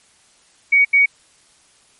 sine tone bursts at uneven times, 2246 Hz, C#7, 22 cents sharp, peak -9 dBFS, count 2, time 0.72-0.85 / 0.93-1.06 s, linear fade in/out 10 ms, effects white hiss -54 dBFS RMS until 1.99 s + MP3 48 kbps

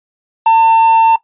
triangle tone with quantisation, 902 Hz, A5, 43 cents sharp, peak -3 dBFS, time 0.46-1.16 s, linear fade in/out 5 ms, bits 5, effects noise-tail reverb RT60 0.1 s tail -18 dB re dry + resampled to 8000 Hz

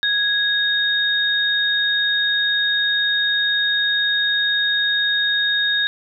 sine tone pair together, 1658 / 3722 Hz, G#6 / A#7, -3 / -3 cents, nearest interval octave + major second, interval 1400 cents, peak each -19 dBFS, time 0.03-5.87 s, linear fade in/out 0 ms, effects none

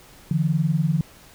sine tone pair together, 148.52 / 168.8 Hz, D3 / E3, +20 / +41 cents, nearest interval major second, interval 221 cents, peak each -21 / -21 dBFS, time 0.31-1.01 s, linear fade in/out 2 ms, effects pink hiss -49 dBFS RMS until 1.34 s

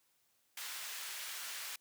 pink high-pass noise, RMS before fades -44 dBFS, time 0.57-1.76 s, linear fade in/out 5 ms, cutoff 1600 Hz, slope 12 dB/octave, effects white hiss -75 dBFS RMS until 1.8 s + high-pass 60 Hz 12 dB/octave

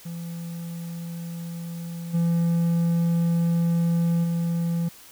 triangle tone with level steps, 169 Hz, E3, 43 cents sharp, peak -29 / -17 / -20 dBFS, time 0.05-4.89 s, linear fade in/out 10 ms, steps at 2.13 / 4.23 s, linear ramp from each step 20 ms, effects white hiss -48 dBFS RMS until 5.11 s

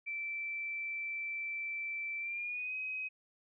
sine tone with pitch glide, 2332 to 2528 Hz, D7 to D#7, -13 to +27 cents, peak -36 dBFS, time 0.06-3.09 s, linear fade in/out 20 ms, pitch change +140 cents, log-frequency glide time 2.19-2.75 s, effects none

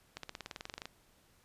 accelerating click train, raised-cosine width 0.2 ms, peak -24 dBFS, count 15, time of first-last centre 0.17-0.856 s, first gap 63 ms, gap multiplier 0.96, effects pink hiss -67 dBFS RMS until 1.44 s + resampled to 32000 Hz

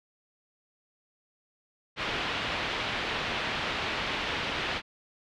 white low-pass noise, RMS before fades -32 dBFS, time 1.96-4.82 s, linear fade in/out 50 ms, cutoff 3400 Hz, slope 24 dB/octave, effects none

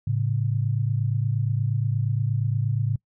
sine tone pair together, 109.2 / 137.69 Hz, A2 / C#3, -13 / -11 cents, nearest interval major third, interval 402 cents, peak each -23 / -25 dBFS, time 0.07-2.96 s, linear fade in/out 5 ms, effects noise-tail reverb RT60 0.1 s tail -24 dB re dry

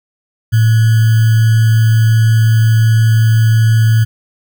sine tone with sample-and-hold, 111.8 Hz, A2, 28 cents sharp, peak -6 dBFS, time 0.52-4.05 s, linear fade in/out 20 ms, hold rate 1575 Hz, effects none

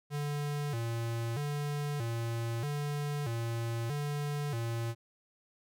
square tone with vibrato, 130 Hz, C3, 11 cents flat, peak -33 dBFS, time 0.1-4.95 s, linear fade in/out 50 ms, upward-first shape square, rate 0.79 Hz, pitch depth 200 cents each way, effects none

